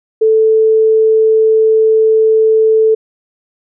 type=tone; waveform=sine; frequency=440 Hz; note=A4; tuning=in tune; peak=-6 dBFS; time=0.21-2.95 s; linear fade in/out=10 ms; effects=none